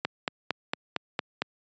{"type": "click train", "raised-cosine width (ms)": 0.3, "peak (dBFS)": -10, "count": 7, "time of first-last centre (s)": [0.05, 1.42], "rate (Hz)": 4.38, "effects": ["high-pass 150 Hz 12 dB/octave", "resampled to 16000 Hz"]}